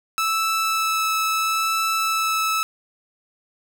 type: tone with vibrato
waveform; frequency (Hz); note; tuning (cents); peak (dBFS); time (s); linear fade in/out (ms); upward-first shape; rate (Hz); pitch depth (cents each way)
sawtooth; 1311; E6; -10; -16; 0.18-2.63; 0; sine; 0.74; 8
effects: none